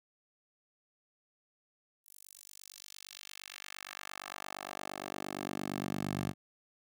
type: tone with high-pass filter sweep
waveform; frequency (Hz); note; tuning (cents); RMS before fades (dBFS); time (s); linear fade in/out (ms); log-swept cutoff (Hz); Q
10% pulse; 48.69; G1; -11; -42; 2.04-6.34; 50; 11000 to 120; 1.1
effects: none